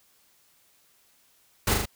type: noise with echo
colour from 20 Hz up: pink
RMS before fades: -23 dBFS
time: 1.67-1.74 s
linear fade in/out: 5 ms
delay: 39 ms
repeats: 3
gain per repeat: -3 dB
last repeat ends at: 1.857 s
effects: white hiss -63 dBFS RMS until 1.95 s